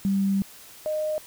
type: tone pair in turn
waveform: sine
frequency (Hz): 196 / 615.5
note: G3 / D#5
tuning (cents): 0 / -19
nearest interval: octave + minor sixth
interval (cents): 1981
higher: second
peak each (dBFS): -20 / -24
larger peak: first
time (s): 0.05-0.42 / 0.86-1.18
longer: first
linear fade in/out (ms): 0
effects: white hiss -47 dBFS RMS until 1.26 s